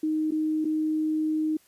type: tone with dropouts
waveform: sine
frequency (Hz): 311.1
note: D#4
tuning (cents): 0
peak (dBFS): -23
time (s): 0.03-1.57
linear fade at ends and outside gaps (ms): 5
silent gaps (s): 0.309-0.319 / 0.646-0.652
effects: white hiss -61 dBFS RMS until 1.67 s + resampled to 32000 Hz